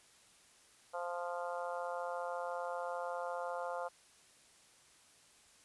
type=harmonic tone; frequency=174.61 Hz; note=F3; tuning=in tune; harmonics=3 / 4 / 5 / 6 / 7 / 8; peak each=-41 / -43 / -45 / -47 / -48 / -49 dBFS; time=0.93-3.89 s; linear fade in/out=20 ms; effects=white hiss -64 dBFS RMS until 5.64 s + resampled to 24000 Hz